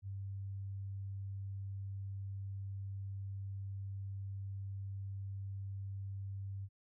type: tone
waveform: sine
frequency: 98 Hz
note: G2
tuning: in tune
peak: -40 dBFS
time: 0.02-6.69 s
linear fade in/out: 50 ms
effects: none